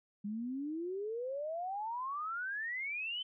sine exponential sweep, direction up, 200 to 3101 Hz, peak -36 dBFS, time 0.24-3.23 s, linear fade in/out 10 ms, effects none

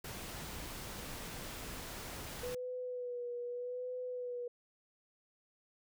pink noise, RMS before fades -45 dBFS, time 0.04-2.55 s, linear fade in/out 5 ms
sine tone with vibrato, 492.5 Hz, B4, 5 cents flat, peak -38 dBFS, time 2.43-4.48 s, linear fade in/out 5 ms, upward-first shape sine, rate 0.82 Hz, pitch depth 34 cents each way
effects none

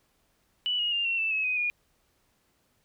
sine tone with pitch steps, 2960 / 2879 / 2800 / 2724 / 2649 / 2577 / 2506 / 2438 Hz, F#7 / F#7 / F7 / F7 / E7 / E7 / D#7 / D#7, 0 / -48 / +4 / -44 / +8 / -40 / +12 / -36 cents, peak -25 dBFS, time 0.66-1.7 s, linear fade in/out 0 ms, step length 130 ms, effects pink hiss -70 dBFS RMS until 2.84 s

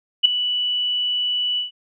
sine tone with ADSR envelope, 2960 Hz, F#7, in tune, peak -6 dBFS, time 0.23-1.71 s, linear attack 22 ms, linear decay 7 ms, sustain -13 dB, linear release 130 ms, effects none

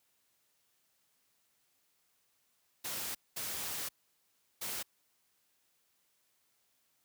white noise bursts at uneven times, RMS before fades -39 dBFS, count 3, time 2.84-3.15 / 3.36-3.89 / 4.61-4.83 s, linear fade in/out 10 ms, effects white hiss -75 dBFS RMS until 7.04 s + high-pass 60 Hz 12 dB/octave

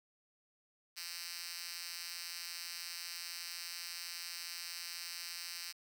5% pulse tone with high-pass filter, 172.1 Hz, F3, 25 cents flat, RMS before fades -45 dBFS, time 0.96-5.73 s, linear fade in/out 20 ms, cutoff 3700 Hz, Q 1.7, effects none

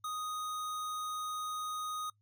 square tone, 1244.5 Hz, D#6, in tune, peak -37 dBFS, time 0.04-2.1 s, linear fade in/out 5 ms, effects noise-tail reverb RT60 0.1 s tail -22 dB re dry + added 104 Hz sine -70 dBFS peak until 2.21 s

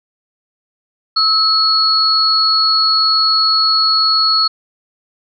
sine tone pair together, 1296 / 4359 Hz, E6 / C#8, -30 / -30 cents, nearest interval octave + major sixth, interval 2100 cents, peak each -16 / -11 dBFS, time 1.16-4.48 s, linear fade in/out 10 ms, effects none

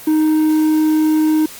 triangle tone with quantisation, 310.9 Hz, D#4, 1 cent flat, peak -9 dBFS, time 0.07-1.46 s, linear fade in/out 5 ms, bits 6, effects white hiss -35 dBFS RMS until 1.59 s + Opus 32 kbps

